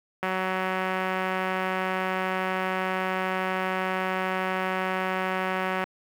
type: click train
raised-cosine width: 0.5 ms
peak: -13 dBFS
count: 1050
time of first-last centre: 0.23-5.84 s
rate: 187 Hz
effects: high-pass 80 Hz 12 dB/octave + 7-bit